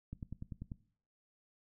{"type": "click train", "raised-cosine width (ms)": 5, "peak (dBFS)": -30, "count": 7, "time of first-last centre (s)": [0.13, 0.718], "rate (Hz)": 10.2, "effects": ["noise-tail reverb RT60 0.5 s tail -18 dB re dry"]}